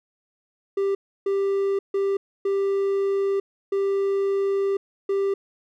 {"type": "tone bursts at uneven times", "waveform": "triangle", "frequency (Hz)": 394.1, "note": "G4", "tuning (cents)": 9, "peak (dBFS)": -18, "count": 6, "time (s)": [[0.77, 0.95], [1.26, 1.79], [1.94, 2.17], [2.45, 3.4], [3.72, 4.77], [5.09, 5.34]], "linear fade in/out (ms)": 5, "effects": []}